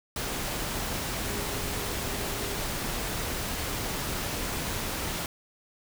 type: tone in noise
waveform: sine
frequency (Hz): 407.5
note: G#4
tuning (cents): -33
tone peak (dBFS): -41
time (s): 1.25-2.54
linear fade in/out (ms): 2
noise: pink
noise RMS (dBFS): -32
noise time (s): 0.16-5.26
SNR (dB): -12
effects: none